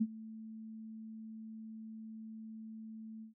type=tone with ADSR envelope; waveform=sine; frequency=220.6 Hz; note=A3; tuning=5 cents sharp; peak=-26 dBFS; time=0-3.34 s; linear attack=16 ms; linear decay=48 ms; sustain=-19 dB; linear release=120 ms; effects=none